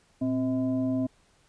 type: tone with frequency modulation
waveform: sine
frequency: 261.6 Hz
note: C4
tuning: in tune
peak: -24 dBFS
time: 0.21-1.07 s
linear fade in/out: 10 ms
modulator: 377 Hz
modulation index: 0.61
effects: pink hiss -64 dBFS RMS until 1.48 s + resampled to 22050 Hz